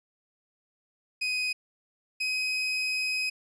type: tone pair in turn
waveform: 30% pulse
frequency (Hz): 2504 / 2523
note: D#7 / D#7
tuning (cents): +10 / +23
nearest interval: unison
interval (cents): 13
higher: second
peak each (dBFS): -24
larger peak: neither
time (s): 1.21-1.53 / 2.2-3.3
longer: second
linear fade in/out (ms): 10
effects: resampled to 22050 Hz